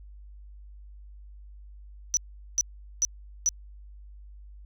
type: tone bursts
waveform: sine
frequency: 5930 Hz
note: F#8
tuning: 3 cents sharp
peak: -20 dBFS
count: 4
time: 2.14-3.49 s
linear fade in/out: 0 ms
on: 30 ms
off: 410 ms
effects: added 50 Hz sine -44 dBFS peak until 4.65 s